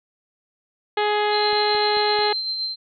harmonic tone, 418.5 Hz, G#4, 13 cents sharp, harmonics 1 / 2 / 3 / 4 / 5 / 6 / 7 / 8 / 9 / 10, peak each -22 / -22 / -31 / -30 / -31 / -36 / -35 / -34 / -38 / -37 dBFS, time 0.97-2.33 s, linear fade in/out 5 ms
sine tone with tremolo, 4122 Hz, C8, 27 cents flat, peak -22 dBFS, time 1.3-2.76 s, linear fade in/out 50 ms, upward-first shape sine, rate 7.7 Hz, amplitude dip 35%
click train, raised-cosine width 2 ms, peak -28 dBFS, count 4, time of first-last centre 1.53-2.189 s, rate 4.55 Hz
effects none

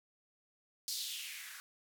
violet noise with band-pass filter sweep, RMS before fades -43 dBFS, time 0.88-1.6 s, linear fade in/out 0 ms, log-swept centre 4900 to 1400 Hz, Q 3.4, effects none

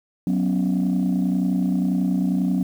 sine chord, F# suspended fourth, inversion none, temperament equal, 185 / 246.9 / 277.2 Hz, F#3 / B3 / C#4, 0 / 0 / 0 cents, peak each -19 / -23 / -23 dBFS, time 0.27-2.63 s, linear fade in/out 2 ms, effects tanh soft clip ceiling -14 dBFS + 8-bit

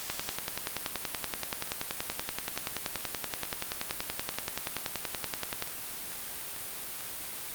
two click trains, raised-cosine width 0.2 ms, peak -13 / -24 dBFS, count 59 / 14, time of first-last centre 0.1-5.624 / 1.23-7.008 s, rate 10.5 / 2.25 Hz, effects white hiss -39 dBFS RMS until 7.54 s + Opus 48 kbps

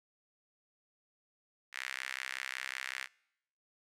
sawtooth tone with high-pass filter, 65.4 Hz, C2, in tune, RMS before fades -41 dBFS, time 1.72-3.08 s, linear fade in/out 50 ms, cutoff 1900 Hz, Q 3, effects noise-tail reverb RT60 0.8 s tail -25 dB re dry + low-pass 11000 Hz 12 dB/octave

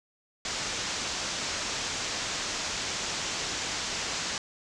white low-pass noise, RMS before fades -33 dBFS, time 0.45-4.38 s, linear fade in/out 2 ms, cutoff 7200 Hz, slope 48 dB/octave, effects none

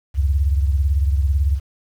sine beating tone pair, 69.3 / 87.3 Hz, C#2 / F2, 0 / 0 cents, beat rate 18 Hz, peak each -15 / -23 dBFS, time 0.14-1.6 s, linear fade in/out 50 ms, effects 8-bit

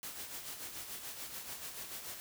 white noise with tremolo, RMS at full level -43 dBFS, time 0.03-2.2 s, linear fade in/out 0 ms, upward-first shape sine, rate 6.9 Hz, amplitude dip 50%, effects none

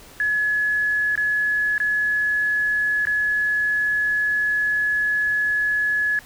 sine tone with dropouts, 1698 Hz, G#6, 38 cents sharp, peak -18 dBFS, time 0.2-6.19 s, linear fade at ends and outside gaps 1 ms, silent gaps 1.155-1.176 / 1.78-1.801 / 3.053-3.07 s, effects pink hiss -45 dBFS RMS until 6.25 s

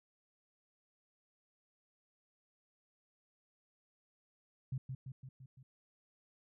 sine tone with echo, 131.1 Hz, C3, 4 cents sharp, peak -35 dBFS, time 4.72-4.78 s, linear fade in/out 5 ms, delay 170 ms, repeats 5, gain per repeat -4 dB, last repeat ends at 5.63 s, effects none

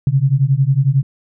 sine beating tone pair, 130.7 / 141.7 Hz, C3 / C#3, -1 / +38 cents, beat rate 11 Hz, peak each -14 dBFS, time 0.07-1.03 s, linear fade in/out 2 ms, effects none

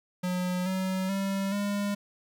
square tone with pitch steps, 181 / 188.03 / 195.34 / 202.9 Hz, F#3 / F#3 / G3 / G#3, -38 / +28 / -6 / -40 cents, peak -28 dBFS, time 0.23-1.95 s, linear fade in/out 10 ms, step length 430 ms, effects 11-bit

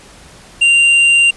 triangle tone with tanh clipping, 2778 Hz, F7, 10 cents flat, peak -8 dBFS, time 0.61-1.31 s, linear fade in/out 10 ms, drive 11 dB, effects pink hiss -40 dBFS RMS until 1.36 s + resampled to 24000 Hz

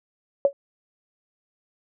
sine tone with exponential decay, 559 Hz, C#5, 14 cents sharp, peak -10 dBFS, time 0.45-0.53 s, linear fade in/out 1 ms, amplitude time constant 17 ms, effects none

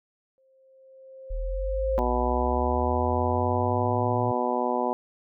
sine tone with exponential growth, 529 Hz, C5, 19 cents sharp, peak -22 dBFS, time 0.38-1.99 s, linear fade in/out 0 ms, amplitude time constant 350 ms
sine linear sweep, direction up, 38.56 to 115.7 Hz, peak -27 dBFS, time 1.3-4.32 s, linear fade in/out 10 ms
harmonic tone, 123.47 Hz, B2, in tune, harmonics 2 / 3 / 4 / 5 / 6 / 7 / 8, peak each -31 / -31 / -31 / -31 / -31 / -31 / -31 dBFS, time 1.98-4.93 s, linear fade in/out 0 ms
effects none

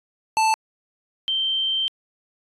square / sine tone pair in turn, 881 / 3129 Hz, A5 / G7, +2 / -4 cents, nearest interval octave + minor seventh, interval 2194 cents, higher second, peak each -17 / -20 dBFS, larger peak first, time 0.37-0.54 / 1.28-1.88 s, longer second, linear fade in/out 0 ms, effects resampled to 24000 Hz

